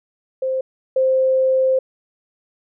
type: tone pair in turn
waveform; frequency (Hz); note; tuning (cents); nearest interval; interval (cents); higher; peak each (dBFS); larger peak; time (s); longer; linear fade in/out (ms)
sine; 523.3 / 523.3; C5 / C5; 0 / 0; unison; 0; neither; -18 / -13; second; 0.42-0.61 / 0.96-1.79; second; 5
effects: none